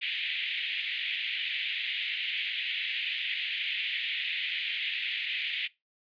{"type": "band-pass noise", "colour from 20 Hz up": "white", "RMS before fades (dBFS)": -33, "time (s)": [0.01, 5.68], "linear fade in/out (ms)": 20, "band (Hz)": [2000, 3400], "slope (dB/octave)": 48, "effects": ["noise-tail reverb RT60 0.2 s tail -20 dB re dry", "resampled to 11025 Hz"]}